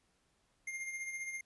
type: tone with tremolo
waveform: square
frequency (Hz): 2116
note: C7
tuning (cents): +19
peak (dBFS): -38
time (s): 0.67-1.41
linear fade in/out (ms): 5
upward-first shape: sine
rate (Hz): 15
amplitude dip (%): 50
effects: pink hiss -75 dBFS RMS until 1.45 s + resampled to 24000 Hz